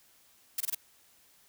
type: noise bursts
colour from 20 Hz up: blue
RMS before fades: -31 dBFS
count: 4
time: 0.58-0.749 s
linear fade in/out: 5 ms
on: 25 ms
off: 23 ms
effects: white hiss -63 dBFS RMS until 1.48 s